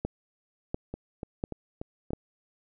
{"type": "two click trains", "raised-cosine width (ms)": 2, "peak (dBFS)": [-16, -22], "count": [4, 5], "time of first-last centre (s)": [[0.05, 2.133], [0.94, 2.106]], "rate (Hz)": [1.44, 3.43], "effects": []}